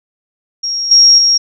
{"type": "tone with level steps", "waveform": "sine", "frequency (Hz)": 5588, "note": "F8", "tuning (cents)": 0, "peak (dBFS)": [-15, -3, -7], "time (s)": [0.63, 1.38], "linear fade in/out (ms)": 10, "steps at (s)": [0.91, 1.18], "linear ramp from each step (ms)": 5, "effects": []}